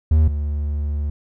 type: tone pair in turn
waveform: triangle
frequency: 77.78 / 73.41 Hz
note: D#2 / D2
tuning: 0 / 0 cents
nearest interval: minor second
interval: 100 cents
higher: first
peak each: -9 / -18 dBFS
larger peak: first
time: 0.11-0.28 / 0.28-1.1 s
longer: second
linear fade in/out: 5 ms
effects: none